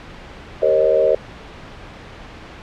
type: chord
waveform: sine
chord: Eb dominant seventh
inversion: first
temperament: equal with one note detuned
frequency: 392 / 466.2 / 542.3 / 622.3 Hz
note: G4 / Bb4 / Db5 / Eb5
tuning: 0 / 0 / -38 / 0 cents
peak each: -22 / -18 / -16 / -17 dBFS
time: 0.62-1.15 s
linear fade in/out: 5 ms
effects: pink hiss -37 dBFS RMS until 2.62 s + low-pass 3000 Hz 12 dB/octave